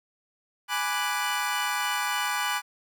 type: chord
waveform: 25% pulse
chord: G# half-diminished seventh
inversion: none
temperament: equal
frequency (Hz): 830.6 / 987.8 / 1174.7 / 1480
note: G#5 / B5 / D6 / F#6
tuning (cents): 0 / 0 / 0 / 0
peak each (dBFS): -28 / -28 / -28 / -28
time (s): 0.68-2.62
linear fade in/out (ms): 50
effects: none